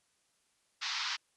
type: band-pass noise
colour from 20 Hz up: white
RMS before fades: -36 dBFS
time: 0.81-1.17 s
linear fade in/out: 20 ms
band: 910 to 5500 Hz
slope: 48 dB/octave
effects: white hiss -74 dBFS RMS until 1.36 s + resampled to 24000 Hz